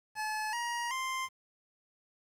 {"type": "tone with pitch steps", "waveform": "25% pulse", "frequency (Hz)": [860, 948.7, 1046.6], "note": ["A5", "A#5", "C6"], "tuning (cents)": [-40, 30, 0], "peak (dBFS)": -29, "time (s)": [0.15, 1.29], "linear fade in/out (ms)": 50, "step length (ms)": 380, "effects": ["low-pass 11000 Hz 12 dB/octave", "10-bit"]}